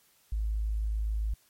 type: tone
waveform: sine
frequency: 53.5 Hz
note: A1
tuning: 48 cents flat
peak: -27 dBFS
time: 0.32-1.34 s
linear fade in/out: 5 ms
effects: white hiss -65 dBFS RMS until 1.49 s + MP3 64 kbps